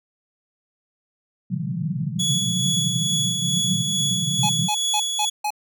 white band-pass noise, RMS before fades -26 dBFS, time 1.5-4.69 s, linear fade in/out 10 ms, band 120 to 200 Hz, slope 96 dB/octave
25% pulse tone with tremolo, 3382 Hz, G#7, 31 cents sharp, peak -16 dBFS, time 2.19-5.3 s, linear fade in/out 10 ms, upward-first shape sine, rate 2.3 Hz, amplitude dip 35%
square tone bursts, 841 Hz, G#5, 22 cents sharp, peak -22 dBFS, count 5, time 4.43-5.505 s, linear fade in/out 5 ms, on 63 ms, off 190 ms
effects none

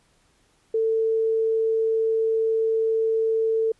sine tone, 446.3 Hz, A4, 25 cents sharp, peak -19 dBFS, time 0.74-3.72 s, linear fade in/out 5 ms, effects pink hiss -63 dBFS RMS until 3.79 s + resampled to 24000 Hz

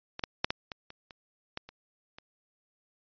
clicks, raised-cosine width 0.2 ms, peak -19 / -11 / -7 / -10 / -20 / -28 / -29 / -17 / -28 / -28 dBFS, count 10, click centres 0.194 / 0.238 / 0.445 / 0.505 / 0.718 / 0.904 / 1.108 / 1.574 / 1.69 / 2.185 s, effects resampled to 11025 Hz

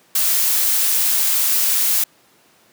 blue noise, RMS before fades -17 dBFS, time 0.15-2.04 s, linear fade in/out 5 ms, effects pink hiss -54 dBFS RMS until 2.72 s + high-pass 200 Hz 12 dB/octave

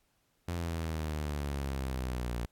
sawtooth exponential sweep, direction down, 87.3 to 58.27 Hz, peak -29 dBFS, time 0.48-2.46 s, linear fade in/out 5 ms, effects pink hiss -74 dBFS RMS until 2.51 s + AAC 64 kbps

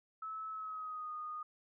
sine tone with pitch glide, 1300 to 1232.7 Hz, E6 to D#6, -24 to -17 cents, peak -40 dBFS, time 0.22-1.43 s, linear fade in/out 5 ms, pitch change -93 cents, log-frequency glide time 0.5-1.12 s, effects none

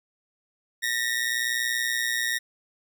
sawtooth ring-modulated tone, 1867 Hz, A#6, 2 cents sharp, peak -18 dBFS, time 0.82-2.39 s, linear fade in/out 20 ms, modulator 60.4 Hz, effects none

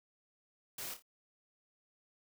white noise with echo, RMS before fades -43 dBFS, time 0.78-0.94 s, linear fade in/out 5 ms, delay 28 ms, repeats 3, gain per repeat -8 dB, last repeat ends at 1.024 s, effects none

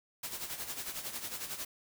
white noise with tremolo, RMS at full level -38 dBFS, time 0.23-1.65 s, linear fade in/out 5 ms, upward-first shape sine, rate 11 Hz, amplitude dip 65%, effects none

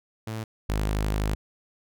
sawtooth tone pair in turn, 110.2 / 52.01 Hz, A2 / G#1, +3 / +3 cents, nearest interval octave + minor second, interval 1300 cents, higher first, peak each -27 / -20 dBFS, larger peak second, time 0.27-0.44 / 0.69-1.35 s, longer second, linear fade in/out 5 ms, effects none

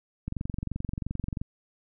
click train, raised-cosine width 5 ms, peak -19 dBFS, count 27, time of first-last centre 0.28-1.415 s, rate 22.9 Hz, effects none

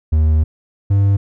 triangle tone pair in turn, 77.78 / 99.51 Hz, D#2 / G2, 0 / +26 cents, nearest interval major third, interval 426 cents, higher second, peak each -8 dBFS, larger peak neither, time 0.12-0.44 / 0.9-1.17 s, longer first, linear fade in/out 10 ms, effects none

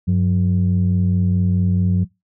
sine tone pair together, 95.7 / 180.4 Hz, G2 / F#3, -41 / -44 cents, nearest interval major seventh, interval 1097 cents, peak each -15 dBFS, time 0.07-2.05 s, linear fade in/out 20 ms, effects noise-tail reverb RT60 0.2 s tail -21 dB re dry + tanh soft clip ceiling -9 dBFS

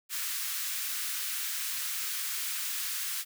white high-pass noise, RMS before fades -34 dBFS, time 0.09-3.25 s, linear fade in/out 50 ms, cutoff 1300 Hz, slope 24 dB/octave, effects none

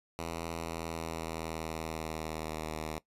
5% pulse tone with pitch glide, 83 to 78.34 Hz, E2 to D#2, +12 to +12 cents, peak -25 dBFS, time 0.19-2.98 s, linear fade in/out 0 ms, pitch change -100 cents, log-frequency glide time 0.49-2.71 s, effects noise-tail reverb RT60 0.1 s tail -19 dB re dry + resampled to 32000 Hz

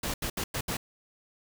pink noise bursts at uneven times, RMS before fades -32 dBFS, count 5, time 0.03-0.14 / 0.22-0.3 / 0.37-0.44 / 0.54-0.61 / 0.68-0.77 s, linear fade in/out 5 ms, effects none

